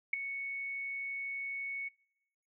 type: tone with ADSR envelope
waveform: sine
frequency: 2217 Hz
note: C#7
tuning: in tune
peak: -23 dBFS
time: 0.13-1.89 s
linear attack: 6 ms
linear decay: 6 ms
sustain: -13 dB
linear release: 14 ms
effects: noise-tail reverb RT60 0.9 s tail -26 dB re dry